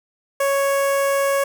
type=tone with notch filter; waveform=sawtooth; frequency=554.4 Hz; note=C#5; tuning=in tune; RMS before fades=-19 dBFS; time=0.4-1.44 s; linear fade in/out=5 ms; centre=4000 Hz; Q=0.96; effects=none